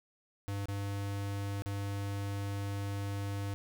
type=tone with dropouts; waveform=square; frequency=100 Hz; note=G2; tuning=35 cents sharp; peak=-35 dBFS; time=0.48-3.54 s; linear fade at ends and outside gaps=0 ms; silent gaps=0.656-0.685 / 1.621-1.66 s; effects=none